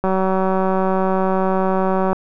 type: click train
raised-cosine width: 1 ms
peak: -6 dBFS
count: 396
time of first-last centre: 0.04-2.13 s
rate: 189 Hz
effects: none